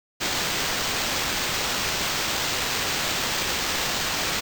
blue noise with sample-and-hold, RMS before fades -26 dBFS, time 0.2-4.41 s, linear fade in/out 20 ms, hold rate 11025 Hz, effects none

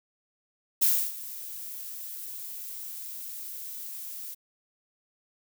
violet noise with ADSR envelope, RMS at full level -21 dBFS, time 0.81-4.35 s, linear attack 16 ms, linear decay 290 ms, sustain -18 dB, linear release 19 ms, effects none

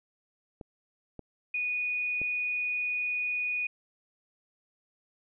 clicks, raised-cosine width 2 ms, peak -28 dBFS, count 3, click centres 0.612 / 1.193 / 2.216 s
sine tone, 2469 Hz, D#7, 14 cents flat, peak -28 dBFS, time 1.54-3.67 s, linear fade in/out 5 ms
effects none

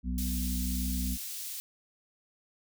harmonic tone, 62.2 Hz, B1, 13 cents sharp, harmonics 1 / 3 / 4, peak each -31 / -36 / -37 dBFS, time 0.03-1.18 s, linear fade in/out 50 ms
white high-pass noise, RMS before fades -39 dBFS, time 0.18-1.6 s, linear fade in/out 0 ms, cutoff 3600 Hz, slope 12 dB/octave
effects none

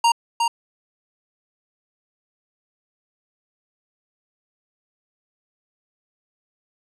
square tone with echo, 932.3 Hz, A#5, in tune, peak -14 dBFS, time 0.04-0.12 s, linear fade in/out 5 ms, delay 360 ms, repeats 1, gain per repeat -4 dB, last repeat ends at 0.48 s, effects resampled to 22050 Hz + 9-bit

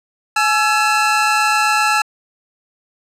25% pulse tone pair together, 848.2 / 1336 Hz, G#5 / E6, +36 / +23 cents, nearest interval minor sixth, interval 787 cents, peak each -12 dBFS, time 0.36-2.02 s, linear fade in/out 5 ms, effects low-pass 9000 Hz 12 dB/octave

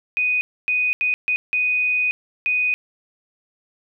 sine tone bursts at uneven times, 2489 Hz, D#7, in tune, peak -17 dBFS, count 6, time 0.17-0.41 / 0.68-0.93 / 1.01-1.14 / 1.28-1.36 / 1.53-2.11 / 2.46-2.74 s, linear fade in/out 0 ms, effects none

